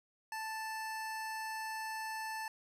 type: tone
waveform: 25% pulse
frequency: 880 Hz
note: A5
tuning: in tune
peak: -35 dBFS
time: 0.32-2.48 s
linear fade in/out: 2 ms
effects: resampled to 32000 Hz